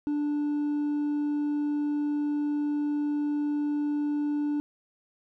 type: tone with hard clipping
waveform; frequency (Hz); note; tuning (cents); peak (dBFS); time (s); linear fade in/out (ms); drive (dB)
sine; 293.7; D4; 0; -26; 0.07-4.6; 0; 2
effects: none